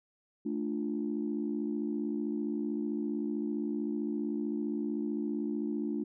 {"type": "chord", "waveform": "sine", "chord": "D minor", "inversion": "second", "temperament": "equal", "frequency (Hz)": [220, 293.7, 349.2], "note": ["A3", "D4", "F4"], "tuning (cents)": [0, 0, 0], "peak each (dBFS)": [-34, -34, -37], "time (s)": [0.45, 6.04], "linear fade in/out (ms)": 10, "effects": ["tanh soft clip ceiling -22 dBFS"]}